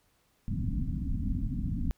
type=low-pass noise; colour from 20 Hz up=pink; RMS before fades=-31 dBFS; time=0.48-1.91 s; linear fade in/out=0 ms; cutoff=280 Hz; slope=96 dB/octave; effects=pink hiss -70 dBFS RMS until 1.97 s